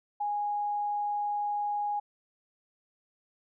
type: tone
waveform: sine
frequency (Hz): 826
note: G#5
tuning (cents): -10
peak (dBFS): -28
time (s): 0.2-2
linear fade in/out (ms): 10
effects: none